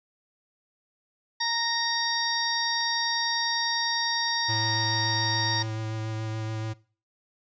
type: harmonic tone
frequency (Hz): 930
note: A#5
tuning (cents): -4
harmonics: 1 / 2 / 4 / 5 / 6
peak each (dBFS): -31 / -31 / -31 / -31 / -31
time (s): 1.4-5.63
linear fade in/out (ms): 10
type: clicks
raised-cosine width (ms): 0.2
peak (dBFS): -30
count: 2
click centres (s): 2.808 / 4.283
type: tone with vibrato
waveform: square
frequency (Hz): 110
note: A2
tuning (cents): 0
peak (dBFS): -30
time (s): 4.48-6.74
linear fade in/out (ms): 20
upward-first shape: sine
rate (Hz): 7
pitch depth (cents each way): 13
effects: noise-tail reverb RT60 0.4 s tail -21 dB re dry + resampled to 16000 Hz